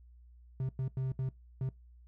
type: tone bursts at uneven times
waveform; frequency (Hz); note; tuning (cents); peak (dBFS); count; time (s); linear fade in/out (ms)
triangle; 131.2; C3; +5; -29; 5; 0.6-0.69 / 0.79-0.88 / 0.97-1.12 / 1.19-1.29 / 1.61-1.69; 2
effects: noise-tail reverb RT60 0.2 s tail -22 dB re dry + added 60 Hz sine -54 dBFS peak until 2.07 s